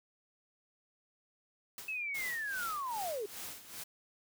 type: noise with exponential decay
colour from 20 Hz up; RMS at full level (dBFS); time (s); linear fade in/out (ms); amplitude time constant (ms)
white; -43; 1.78-2.11; 1; 71
type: linear sweep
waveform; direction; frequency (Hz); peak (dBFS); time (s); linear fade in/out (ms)
sine; down; 2632 to 386.9; -35; 1.88-3.26; 5
type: noise with tremolo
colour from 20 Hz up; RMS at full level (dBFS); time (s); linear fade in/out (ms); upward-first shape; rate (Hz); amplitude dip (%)
white; -43; 2.14-3.84; 10; sine; 2.5; 75
effects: none